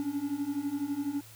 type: beating tone pair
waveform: triangle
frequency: 277.2 / 289.2 Hz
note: C#4 / D4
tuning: 0 / -27 cents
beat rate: 12 Hz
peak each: -33 / -30 dBFS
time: 0-1.21 s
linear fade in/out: 0 ms
effects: added 110 Hz sine -53 dBFS peak until 1.35 s + white hiss -53 dBFS RMS until 1.35 s